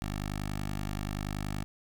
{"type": "tone with notch filter", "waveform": "10% pulse", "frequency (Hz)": 50.5, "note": "G#1", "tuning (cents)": -48, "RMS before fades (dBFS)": -35, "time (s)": [0.02, 1.64], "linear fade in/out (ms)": 0, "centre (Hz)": 440, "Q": 1.2, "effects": []}